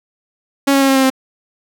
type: tone with pitch steps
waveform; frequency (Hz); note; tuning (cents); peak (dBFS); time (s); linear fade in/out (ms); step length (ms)
sawtooth; 277.2 / 274.3 / 271.5 / 268.7 / 265.9 / 263.2; C#4 / C#4 / C#4 / C4 / C4 / C4; 0 / -18 / -36 / +46 / +28 / +10; -6; 0.67-1.102; 10; 72
effects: none